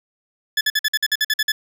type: tone bursts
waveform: 20% pulse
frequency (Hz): 1723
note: A6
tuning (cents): -37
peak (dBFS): -11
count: 11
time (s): 0.57-1.52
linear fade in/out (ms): 5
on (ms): 40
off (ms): 51
effects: none